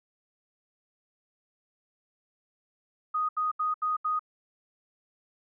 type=tone bursts; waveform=sine; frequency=1244.5 Hz; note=D#6; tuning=in tune; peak=-25 dBFS; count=5; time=3.14-4.194 s; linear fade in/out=10 ms; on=150 ms; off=76 ms; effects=none